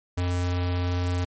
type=tone; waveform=square; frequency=89.1 Hz; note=F2; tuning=35 cents sharp; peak=-24 dBFS; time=0.17-1.25 s; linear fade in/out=10 ms; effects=MP3 32 kbps